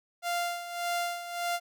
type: tone with tremolo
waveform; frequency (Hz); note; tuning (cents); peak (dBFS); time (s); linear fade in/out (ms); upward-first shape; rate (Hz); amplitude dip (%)
sawtooth; 696; F5; -6; -24; 0.22-1.6; 50; sine; 1.7; 70
effects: none